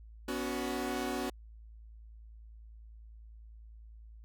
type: chord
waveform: sawtooth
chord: B suspended second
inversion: none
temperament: equal with one note detuned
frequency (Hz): 246.9 / 282 / 370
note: B3 / C#4 / F#4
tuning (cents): 0 / +30 / 0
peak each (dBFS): -34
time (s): 0.28-1.3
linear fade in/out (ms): 5
effects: added 55 Hz sine -49 dBFS peak until 4.24 s